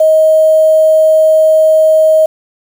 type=tone with quantisation; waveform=sine; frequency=630 Hz; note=D#5; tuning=21 cents sharp; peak=-4 dBFS; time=0-2.26 s; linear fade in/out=5 ms; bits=5; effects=none